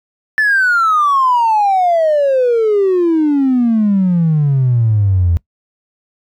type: exponential sweep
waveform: triangle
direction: down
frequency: 1768 to 82.41 Hz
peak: -6 dBFS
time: 0.38-5.37 s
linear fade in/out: 0 ms
effects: noise-tail reverb RT60 0.1 s tail -23 dB re dry + tanh soft clip ceiling -6 dBFS